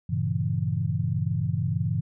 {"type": "chord", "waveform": "sine", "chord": "G diminished seventh", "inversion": "none", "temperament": "equal", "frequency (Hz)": [98, 116.54, 138.59, 164.81], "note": ["G2", "Bb2", "Db3", "Fb3"], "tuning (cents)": [0, 0, 0, 0], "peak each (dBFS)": -29, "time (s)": [0.09, 2.01], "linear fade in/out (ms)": 10, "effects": []}